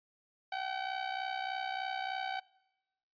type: tone with amplitude modulation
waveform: sawtooth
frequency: 762 Hz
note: G5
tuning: 49 cents flat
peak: -28 dBFS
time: 0.52-2.4 s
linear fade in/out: 5 ms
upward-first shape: sine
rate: 63.3 Hz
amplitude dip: 70%
effects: noise-tail reverb RT60 1.0 s tail -24 dB re dry + resampled to 11025 Hz

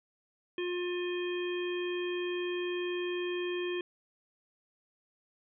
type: harmonic tone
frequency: 355.6 Hz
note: F4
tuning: 31 cents sharp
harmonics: 1 / 3 / 5 / 7 / 9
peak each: -32 / -47 / -44 / -43 / -44 dBFS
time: 0.58-3.81 s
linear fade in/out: 2 ms
effects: none

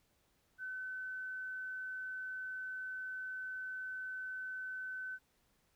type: tone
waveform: sine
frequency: 1518 Hz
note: F#6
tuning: 44 cents sharp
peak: -40 dBFS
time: 0.58-5.19 s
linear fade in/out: 50 ms
effects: pink hiss -75 dBFS RMS until 5.75 s

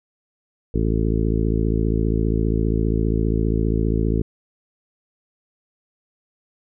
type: harmonic tone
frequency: 55 Hz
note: A1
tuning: in tune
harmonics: 1 / 2 / 3 / 4 / 5 / 6 / 7 / 8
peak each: -21 / -24 / -26 / -27 / -28 / -29 / -29 / -30 dBFS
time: 0.74-4.22 s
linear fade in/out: 5 ms
effects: none

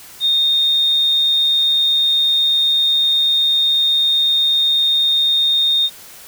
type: tone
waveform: sine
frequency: 3676 Hz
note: A#7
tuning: 25 cents flat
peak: -12 dBFS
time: 0.2-5.9 s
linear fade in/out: 50 ms
effects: white hiss -39 dBFS RMS until 6.27 s

